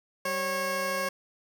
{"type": "tone pair together", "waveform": "15% pulse", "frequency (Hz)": [193.04, 546], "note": ["G3", "C#5"], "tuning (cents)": [-26, -26], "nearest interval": "octave + tritone", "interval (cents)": 1800, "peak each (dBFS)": [-31, -22], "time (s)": [0.25, 1.09], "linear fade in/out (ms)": 5, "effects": []}